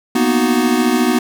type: chord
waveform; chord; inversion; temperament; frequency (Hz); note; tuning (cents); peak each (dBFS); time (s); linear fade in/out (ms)
square; B major seventh; third; equal; 233.1 / 246.9 / 311.1 / 370; A#3 / B3 / D#4 / F#4; 0 / 0 / 0 / 0; -21 / -16 / -20 / -20; 0.15-1.19; 5
effects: none